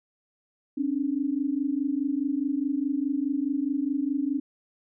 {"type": "tone pair together", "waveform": "sine", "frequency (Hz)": [268.9, 293.7], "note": ["C4", "D4"], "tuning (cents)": [47, 0], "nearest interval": "major second", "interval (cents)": 153, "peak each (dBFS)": -27, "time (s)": [0.77, 4.4], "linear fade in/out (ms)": 10, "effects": []}